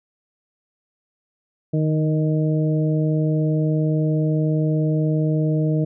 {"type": "harmonic tone with a mistuned harmonic", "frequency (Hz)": 155.56, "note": "D#3", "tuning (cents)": 0, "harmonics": [1, 2, 3, 4], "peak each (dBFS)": [-18, -24, -28, -30], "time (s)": [1.73, 5.85], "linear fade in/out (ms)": 10, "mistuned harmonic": 1, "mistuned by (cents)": -16, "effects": []}